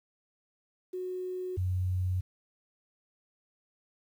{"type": "tone pair in turn", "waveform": "sine", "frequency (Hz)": [367.1, 91.78], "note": ["F#4", "F#2"], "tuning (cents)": [-14, -14], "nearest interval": "2 octaves", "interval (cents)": 2400, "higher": "first", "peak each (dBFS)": [-33, -27], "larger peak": "second", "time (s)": [[0.93, 1.57], [1.57, 2.21]], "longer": "neither", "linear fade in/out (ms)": 10, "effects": ["10-bit"]}